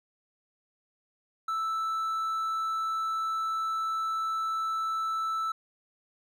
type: tone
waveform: triangle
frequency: 1318.5 Hz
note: E6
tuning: in tune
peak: -26 dBFS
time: 1.48-5.52 s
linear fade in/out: 5 ms
effects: none

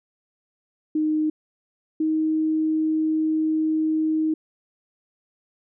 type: tone pair in turn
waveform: sine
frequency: 308.9 / 314.1 Hz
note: D#4 / D#4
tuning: -12 / +16 cents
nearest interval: unison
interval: 28 cents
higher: second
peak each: -19 dBFS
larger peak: neither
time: 0.95-1.3 / 2-4.34 s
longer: second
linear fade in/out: 5 ms
effects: none

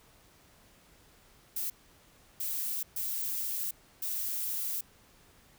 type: noise bursts at uneven times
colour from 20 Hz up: violet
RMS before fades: -34 dBFS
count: 4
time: 1.56-1.7 / 2.4-2.83 / 2.96-3.71 / 4.02-4.81 s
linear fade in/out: 5 ms
effects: pink hiss -61 dBFS RMS until 5.58 s

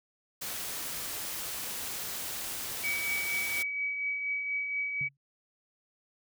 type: noise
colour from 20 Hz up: white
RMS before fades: -37 dBFS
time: 0.41-3.63 s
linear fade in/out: 10 ms
type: tone with tremolo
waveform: sine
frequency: 2275 Hz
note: C#7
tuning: 44 cents sharp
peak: -28 dBFS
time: 2.83-5.09 s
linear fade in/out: 20 ms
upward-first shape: triangle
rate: 4.2 Hz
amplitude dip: 45%
type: tone with exponential decay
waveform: sine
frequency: 139.2 Hz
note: C#3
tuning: 8 cents sharp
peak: -36 dBFS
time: 5.01-5.17 s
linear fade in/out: 2 ms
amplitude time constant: 34 ms
effects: none

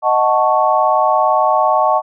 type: chord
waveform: sine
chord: D# half-diminished seventh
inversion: none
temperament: equal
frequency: 622.3 / 740 / 880 / 1108.7 Hz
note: D#5 / F#5 / A5 / C#6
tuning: 0 / 0 / 0 / 0 cents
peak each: -16 dBFS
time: 0.02-2.02 s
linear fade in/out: 50 ms
effects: none

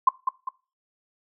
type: tone with echo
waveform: sine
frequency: 1046.5 Hz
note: C6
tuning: in tune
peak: -12 dBFS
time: 0.07-0.09 s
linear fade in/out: 5 ms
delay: 200 ms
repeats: 2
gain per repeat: -7 dB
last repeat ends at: 0.49 s
effects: noise-tail reverb RT60 0.3 s tail -19 dB re dry

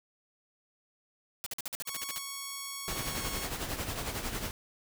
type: noise bursts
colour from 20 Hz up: white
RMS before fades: -37 dBFS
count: 11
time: 1.44-2.183 s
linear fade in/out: 0 ms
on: 23 ms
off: 49 ms
type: tone with pitch glide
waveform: 5% pulse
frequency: 1108.7 to 1096 Hz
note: C#6 to C#6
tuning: 0 to -20 cents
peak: -26 dBFS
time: 1.85-3.49 s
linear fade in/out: 50 ms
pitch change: -20 cents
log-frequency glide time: 3.1-3.19 s
type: noise with tremolo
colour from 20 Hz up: pink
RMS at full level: -34 dBFS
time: 2.88-4.51 s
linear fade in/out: 0 ms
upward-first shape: sine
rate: 11 Hz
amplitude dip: 55%
effects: none

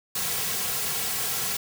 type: noise with comb filter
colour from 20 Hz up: white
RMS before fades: -28 dBFS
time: 0.15-1.57 s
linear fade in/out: 5 ms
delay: 3.3 ms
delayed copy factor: -0.7
effects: none

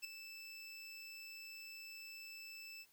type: tone with ADSR envelope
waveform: 25% pulse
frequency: 2637 Hz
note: E7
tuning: in tune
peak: -35 dBFS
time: 0.02-2.86 s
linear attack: 27 ms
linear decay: 4 ms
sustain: -11 dB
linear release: 50 ms
effects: white hiss -71 dBFS RMS until 2.92 s

